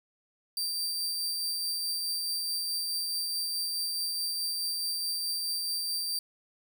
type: tone with tremolo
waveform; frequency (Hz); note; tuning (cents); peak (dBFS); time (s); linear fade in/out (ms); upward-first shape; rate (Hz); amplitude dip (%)
sawtooth; 4683; D8; -6; -26; 0.57-6.19; 2; triangle; 4.7; 25
effects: 10-bit